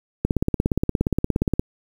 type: click train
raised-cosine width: 3 ms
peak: -6 dBFS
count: 24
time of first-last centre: 0.25-1.595 s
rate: 17.1 Hz
effects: 7-bit